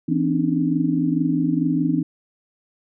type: tone cluster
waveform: sine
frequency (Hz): 164.8 / 256.3 / 278.3 / 303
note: E3 / C4 / C#4 / D#4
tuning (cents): 0 / -36 / +7 / -46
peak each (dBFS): -23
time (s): 0.08-2.03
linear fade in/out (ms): 10
effects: none